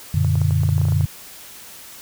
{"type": "chord", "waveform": "sine", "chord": "Gb augmented", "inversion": "none", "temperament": "equal with one note detuned", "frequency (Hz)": [92.5, 118.03, 146.83], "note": ["Gb2", "Bb2", "D3"], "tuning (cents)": [0, 22, 0], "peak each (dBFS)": [-18, -22, -19], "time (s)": [0.14, 1.06], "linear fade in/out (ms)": 5}
{"type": "clicks", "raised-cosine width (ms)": 1, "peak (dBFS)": -20, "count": 12, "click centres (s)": [0.247, 0.355, 0.416, 0.508, 0.634, 0.69, 0.781, 0.815, 0.853, 0.885, 0.922, 1.009]}
{"effects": ["white hiss -40 dBFS RMS until 2.01 s"]}